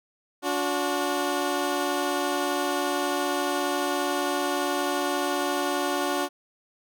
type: tone pair together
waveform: 15% pulse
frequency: 287.8 / 362.6 Hz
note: D4 / F#4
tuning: -35 / -35 cents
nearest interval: major third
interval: 400 cents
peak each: -21 dBFS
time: 0.42-6.29 s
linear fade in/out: 50 ms
effects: none